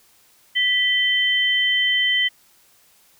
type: tone pair together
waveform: sine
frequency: 1975.5 / 3089 Hz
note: B6 / G7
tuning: 0 / -26 cents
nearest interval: minor sixth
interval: 774 cents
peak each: -19 dBFS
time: 0.55-2.29 s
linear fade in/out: 20 ms
effects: white hiss -56 dBFS RMS until 3.19 s